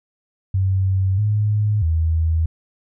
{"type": "tone with pitch steps", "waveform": "sine", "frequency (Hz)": [95.3, 105.3, 80.9], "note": ["G2", "G#2", "E2"], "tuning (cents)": [-48, 24, -32], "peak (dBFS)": -15, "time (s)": [0.54, 2.46], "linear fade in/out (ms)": 5, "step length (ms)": 640, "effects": []}